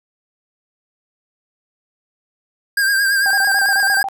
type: tone with vibrato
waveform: square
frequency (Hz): 1600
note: G6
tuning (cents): +35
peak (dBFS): -14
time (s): 2.77-4.03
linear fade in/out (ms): 5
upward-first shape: triangle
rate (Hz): 9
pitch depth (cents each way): 57
type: tone bursts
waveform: sine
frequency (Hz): 784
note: G5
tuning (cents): 0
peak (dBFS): -20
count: 12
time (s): 3.26-4.086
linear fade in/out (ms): 0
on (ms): 45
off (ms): 26
effects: none